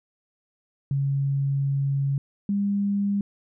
sine tone pair in turn, 138.59 / 201.1 Hz, C#3 / G3, 0 / +44 cents, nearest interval tritone, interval 644 cents, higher second, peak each -21 dBFS, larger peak neither, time 0.91-2.18 / 2.49-3.21 s, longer first, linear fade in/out 2 ms, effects none

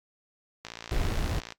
click train, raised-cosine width 0.2 ms, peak -21 dBFS, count 51, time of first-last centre 0.65-1.523 s, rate 57.3 Hz
brown noise, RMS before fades -28 dBFS, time 0.91-1.4 s, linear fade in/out 10 ms
effects noise-tail reverb RT60 0.1 s tail -20 dB re dry + AAC 64 kbps

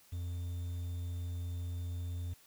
triangle tone with quantisation, 87.31 Hz, F2, in tune, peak -34 dBFS, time 0.12-2.34 s, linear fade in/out 10 ms, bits 10, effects white hiss -63 dBFS RMS until 2.46 s

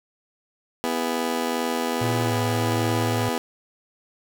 20% pulse chord, E major, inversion second, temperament just, 247.2 / 329.6 / 412 Hz, B3 / E4 / G#4, +2 / 0 / -14 cents, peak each -21 / -26 / -24 dBFS, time 0.84-3.38 s, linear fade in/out 0 ms
square tone with pitch glide, 116.2 to 110.25 Hz, A#2 to A2, -5 to +4 cents, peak -25 dBFS, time 2.01-3.29 s, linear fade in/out 5 ms, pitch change -91 cents, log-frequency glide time 2.23-2.33 s
effects none

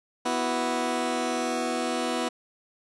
15% pulse chord, B suspended fourth, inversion none, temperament just, 246.9 / 329.3 / 370.4 Hz, B3 / E4 / F#4, 0 / -2 / +2 cents, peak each -22 / -24 / -27 dBFS, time 0.25-2.29 s, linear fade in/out 10 ms, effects resampled to 24000 Hz

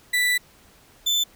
35% pulse tone pair in turn, 1975.5 / 3526 Hz, B6 / A7, 0 / +3 cents, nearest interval minor seventh, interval 1003 cents, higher second, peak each -17 dBFS, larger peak neither, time 0.13-0.38 / 1.06-1.24 s, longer first, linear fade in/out 10 ms, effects pink hiss -54 dBFS RMS until 1.35 s

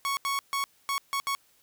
sawtooth tone bursts at uneven times, 1108.7 Hz, C#6, in tune, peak -23 dBFS, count 6, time 0.05-0.17 / 0.25-0.39 / 0.53-0.64 / 0.89-0.98 / 1.13-1.2 / 1.27-1.35 s, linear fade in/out 0 ms, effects white hiss -64 dBFS RMS until 1.62 s

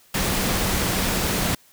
sine tone in noise, 190 Hz, F#3, 46 cents sharp, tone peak -31 dBFS, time 0.14-1.55 s, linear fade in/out 5 ms, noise pink, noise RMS -23 dBFS, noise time 0.14-1.55 s, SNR -11 dB, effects white hiss -55 dBFS RMS until 1.72 s

